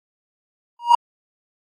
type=tone with exponential growth; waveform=triangle; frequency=949 Hz; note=A#5; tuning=31 cents sharp; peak=-3 dBFS; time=0.79-0.95 s; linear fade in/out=5 ms; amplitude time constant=34 ms; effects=AAC 32 kbps